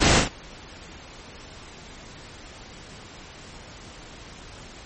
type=noise with echo; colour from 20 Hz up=pink; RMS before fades=-18 dBFS; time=0-0.21 s; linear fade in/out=20 ms; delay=39 ms; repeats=2; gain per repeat=-5 dB; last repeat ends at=0.288 s; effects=pink hiss -43 dBFS RMS until 4.85 s + MP3 32 kbps